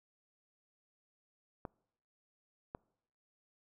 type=clicks; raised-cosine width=1 ms; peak=-27 dBFS; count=2; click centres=1.652 / 2.749 s; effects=noise-tail reverb RT60 0.8 s tail -26 dB re dry